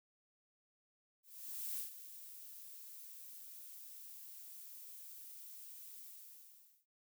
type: noise with ADSR envelope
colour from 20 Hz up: violet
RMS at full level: -41 dBFS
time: 1.23-6.86 s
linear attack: 550 ms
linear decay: 120 ms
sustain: -12 dB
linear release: 850 ms
effects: none